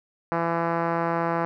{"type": "tone with low-pass filter", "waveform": "5% pulse", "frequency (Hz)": 167.9, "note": "E3", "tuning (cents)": 32, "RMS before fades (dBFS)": -25, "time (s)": [0.32, 1.45], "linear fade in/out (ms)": 0, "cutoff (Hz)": 1100, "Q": 1, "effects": []}